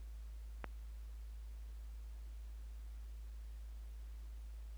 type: click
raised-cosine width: 0.5 ms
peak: -26 dBFS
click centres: 0.643 s
effects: added 54 Hz sine -46 dBFS peak until 4.77 s + pink hiss -69 dBFS RMS until 4.77 s